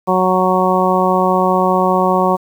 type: harmonic tone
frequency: 185 Hz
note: F#3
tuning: in tune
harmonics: 1 / 2 / 3 / 4 / 5 / 6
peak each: -18 / -18 / -18 / -18 / -18 / -18 dBFS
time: 0.07-2.37 s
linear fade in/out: 20 ms
effects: 7-bit